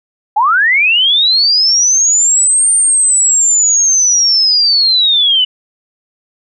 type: linear two-way sweep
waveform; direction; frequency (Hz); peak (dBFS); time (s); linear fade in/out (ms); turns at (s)
sine; up then down; 789 to 8910 to 2943; -7; 0.36-5.45; 10; 2.72
effects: none